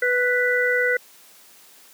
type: harmonic tone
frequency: 493.9 Hz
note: B4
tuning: in tune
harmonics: 1 / 3 / 4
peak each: -22 / -22 / -22 dBFS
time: 0.02-0.97 s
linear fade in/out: 5 ms
effects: white hiss -50 dBFS RMS until 1.93 s + high-pass 200 Hz 12 dB/octave